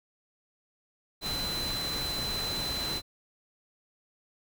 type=tone in noise; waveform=sine; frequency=4038 Hz; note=B7; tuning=38 cents sharp; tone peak=-32 dBFS; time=1.21-3.02 s; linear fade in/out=50 ms; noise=pink; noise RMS=-36 dBFS; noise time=1.21-3.02 s; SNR=+1 dB; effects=none